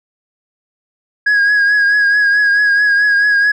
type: tone with vibrato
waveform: sine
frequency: 1653 Hz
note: G#6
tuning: 9 cents flat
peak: -6 dBFS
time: 1.26-3.52 s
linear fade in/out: 10 ms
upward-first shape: triangle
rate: 4.6 Hz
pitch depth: 42 cents each way
effects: tanh soft clip ceiling -8 dBFS